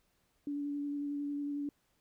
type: tone with vibrato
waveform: sine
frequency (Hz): 287.6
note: D4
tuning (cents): -36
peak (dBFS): -34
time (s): 0.47-1.69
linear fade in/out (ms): 2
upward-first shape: square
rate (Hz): 11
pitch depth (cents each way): 10
effects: pink hiss -75 dBFS RMS until 2 s